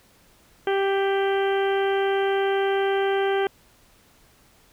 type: harmonic tone with a mistuned harmonic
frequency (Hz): 392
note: G4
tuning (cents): 0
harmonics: 1 / 2 / 3 / 4 / 5 / 6 / 7 / 8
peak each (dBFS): -21 / -27 / -36 / -31 / -37 / -40 / -42 / -37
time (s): 0.67-3.47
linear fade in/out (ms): 2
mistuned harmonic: 5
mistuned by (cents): +21
effects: pink hiss -57 dBFS RMS until 4.72 s